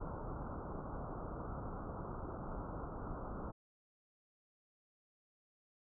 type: low-pass noise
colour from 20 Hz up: pink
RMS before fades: -44 dBFS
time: 0-3.52 s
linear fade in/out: 20 ms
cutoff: 1400 Hz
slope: 96 dB/octave
effects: none